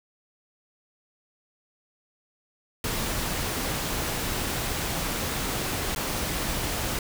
pink noise with dropouts, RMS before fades -29 dBFS, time 2.84-6.99 s, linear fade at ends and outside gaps 2 ms, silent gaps 5.949-5.96 s, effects none

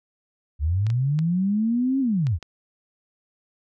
sine linear two-way sweep, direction up then down, 68.2 to 274.4 to 68.2 Hz, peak -19 dBFS, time 0.59-2.39 s, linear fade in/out 50 ms, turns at 2 s
clicks, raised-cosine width 0.2 ms, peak -21 dBFS, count 5, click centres 0.867 / 0.902 / 1.19 / 2.269 / 2.427 s
effects none

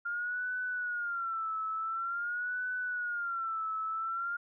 sine tone with vibrato, 1396.9 Hz, F6, in tune, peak -32 dBFS, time 0.05-4.37 s, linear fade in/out 10 ms, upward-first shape sine, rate 0.47 Hz, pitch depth 120 cents each way, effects none

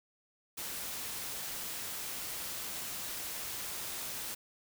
white noise, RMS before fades -40 dBFS, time 0.57-4.35 s, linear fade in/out 10 ms, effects none

